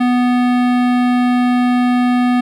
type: tone with hard clipping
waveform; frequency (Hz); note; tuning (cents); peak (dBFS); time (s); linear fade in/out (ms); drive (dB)
sine; 246.9; B3; 0; -13; 0-2.41; 10; 18
effects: none